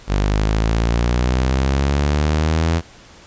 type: exponential sweep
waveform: sawtooth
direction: up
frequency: 48.89 to 84.2 Hz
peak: -11 dBFS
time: 0.07-2.82 s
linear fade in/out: 50 ms
effects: pink hiss -44 dBFS RMS until 3.26 s + resampled to 16000 Hz

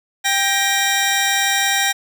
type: tone pair together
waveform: 15% pulse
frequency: 789 / 1886.3 Hz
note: G5 / A#6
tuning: +11 / +20 cents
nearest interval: octave + minor third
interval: 1509 cents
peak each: -12 dBFS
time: 0.24-1.93 s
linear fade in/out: 20 ms
effects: none

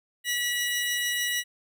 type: tone pair together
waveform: sawtooth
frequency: 1942.2 / 2910 Hz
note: B6 / F#7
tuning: -29 / -29 cents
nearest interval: perfect fifth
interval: 700 cents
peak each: -24 / -27 dBFS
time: 0.24-1.44 s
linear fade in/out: 50 ms
effects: none

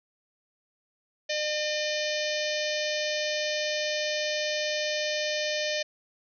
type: harmonic tone with a mistuned harmonic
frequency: 605 Hz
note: D#5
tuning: 49 cents flat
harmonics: 1 / 3 / 4 / 5 / 6 / 7 / 8 / 9 / 10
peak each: -30 / -35 / -36 / -37 / -38 / -38 / -39 / -40 / -40 dBFS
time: 1.29-5.83 s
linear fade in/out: 10 ms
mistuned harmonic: 10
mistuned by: +16 cents
effects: none

